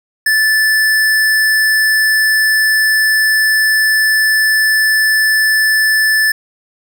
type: tone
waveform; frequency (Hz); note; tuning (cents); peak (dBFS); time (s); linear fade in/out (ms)
square; 1750; A6; -10; -10; 0.26-6.32; 5
effects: none